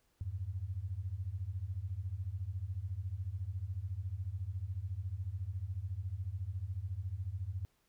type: beating tone pair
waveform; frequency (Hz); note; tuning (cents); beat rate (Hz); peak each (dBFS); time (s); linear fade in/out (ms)
sine; 86 / 100; F2 / G2; -26 / +35; 14; -40 / -39; 0.21-7.65; 0
effects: pink hiss -75 dBFS RMS until 7.88 s